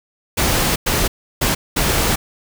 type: noise bursts at uneven times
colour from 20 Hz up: pink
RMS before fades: -17 dBFS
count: 4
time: 0.37-0.76 / 0.86-1.08 / 1.41-1.55 / 1.76-2.16 s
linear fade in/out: 10 ms
effects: none